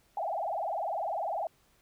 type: tone with vibrato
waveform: sine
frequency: 732 Hz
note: F#5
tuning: 19 cents flat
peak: -30 dBFS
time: 0.17-1.47 s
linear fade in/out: 2 ms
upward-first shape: triangle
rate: 20 Hz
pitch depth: 300 cents each way
effects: pink hiss -67 dBFS RMS until 1.81 s